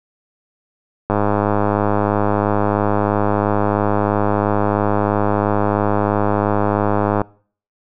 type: click train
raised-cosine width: 1 ms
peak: -3 dBFS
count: 631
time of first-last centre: 1.1-7.217 s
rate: 103 Hz
effects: noise-tail reverb RT60 0.5 s tail -24 dB re dry